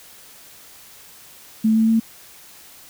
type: tone with pitch steps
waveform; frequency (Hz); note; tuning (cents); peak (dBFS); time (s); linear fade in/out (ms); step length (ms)
sine; 220 / 222.4 / 224.9; A3 / A3 / A3; 0 / +19 / +38; -13; 1.64-2; 10; 120
effects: white hiss -45 dBFS RMS until 2.89 s